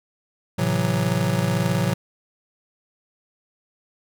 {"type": "chord", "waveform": "square", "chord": "F# half-diminished seventh", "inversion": "first", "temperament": "just", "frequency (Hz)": [111, 133.2, 166.5, 185], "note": ["A2", "C3", "E3", "F#3"], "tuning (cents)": [16, 31, 18, 0], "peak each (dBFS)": -26, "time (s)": [0.58, 1.94], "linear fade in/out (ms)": 10, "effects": []}